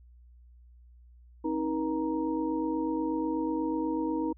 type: tone cluster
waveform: sine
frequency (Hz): 267.6 / 315.8 / 477.8 / 935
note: C4 / D#4 / A#4 / A#5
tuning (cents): +39 / +26 / +43 / +5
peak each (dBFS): -35 / -29 / -36 / -37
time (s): 1.44-4.33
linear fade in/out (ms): 10
effects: added 60 Hz sine -52 dBFS peak until 4.37 s